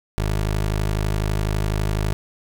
20% pulse tone, 52 Hz, G#1, 3 cents sharp, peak -15 dBFS, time 0.18-2.13 s, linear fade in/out 0 ms, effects none

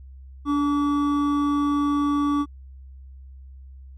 triangle tone pair together, 289.4 / 1146 Hz, D4 / D6, -25 / -43 cents, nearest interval 2 octaves, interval 2382 cents, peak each -18 / -25 dBFS, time 0.45-2.46 s, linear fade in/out 50 ms, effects added 66 Hz sine -40 dBFS peak until 3.97 s

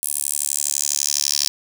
10% pulse tone with high-pass filter sweep, 72 Hz, D2, 34 cents flat, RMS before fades -22 dBFS, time 0.03-1.48 s, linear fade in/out 0 ms, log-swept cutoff 10000 to 5100 Hz, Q 3.2, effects none

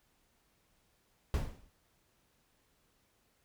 brown noise with exponential decay, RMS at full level -28 dBFS, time 1.34-1.7 s, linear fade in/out 1 ms, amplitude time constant 78 ms, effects pink hiss -73 dBFS RMS until 3.44 s

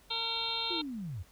harmonic tone, 457.1 Hz, A#4, 34 cents flat, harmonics 1 / 2 / 3 / 5 / 6 / 7 / 8 / 9, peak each -47 / -40 / -45 / -46 / -43 / -41 / -35 / -37 dBFS, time 0.1-0.82 s, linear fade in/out 10 ms
sine linear sweep, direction down, 366.5 to 76.3 Hz, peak -36 dBFS, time 0.7-1.23 s, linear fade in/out 10 ms
effects added 50 Hz sine -62 dBFS peak until 1.31 s + pink hiss -62 dBFS RMS until 1.31 s

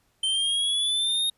square exponential sweep, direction up, 3099 to 3729 Hz, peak -23 dBFS, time 0.23-1.3 s, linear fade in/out 5 ms, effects pink hiss -68 dBFS RMS until 1.37 s + resampled to 32000 Hz

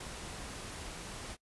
pink noise with ADSR envelope, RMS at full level -42 dBFS, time 0-1.37 s, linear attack 7 ms, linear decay 7 ms, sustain -2 dB, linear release 42 ms, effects noise-tail reverb RT60 0.1 s tail -22 dB re dry + resampled to 24000 Hz

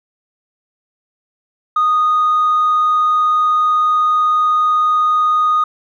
triangle tone with tanh clipping, 1238 Hz, D#6, 9 cents flat, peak -11 dBFS, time 1.76-5.64 s, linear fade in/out 5 ms, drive 5 dB, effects none

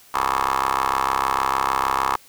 15% pulse ring-modulated tone, 66.6 Hz, C2, 31 cents sharp, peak -10 dBFS, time 0.14-2.16 s, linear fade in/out 5 ms, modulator 1050 Hz, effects white hiss -50 dBFS RMS until 2.28 s

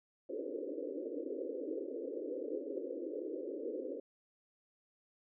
white band-pass noise, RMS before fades -41 dBFS, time 0.29-4 s, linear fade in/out 5 ms, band 270 to 540 Hz, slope 96 dB/octave, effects none

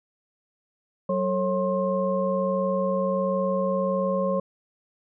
sine tone cluster, 188.6 / 443.6 / 545 / 1063 Hz, F#3 / A4 / C#5 / C6, +33 / +14 / -29 / +27 cents, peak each -27 / -33 / -24 / -31 dBFS, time 1.09-4.4 s, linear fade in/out 5 ms, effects none

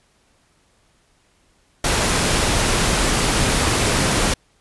pink noise, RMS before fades -18 dBFS, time 1.84-4.34 s, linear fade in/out 5 ms, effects pink hiss -60 dBFS RMS until 4.6 s + resampled to 24000 Hz

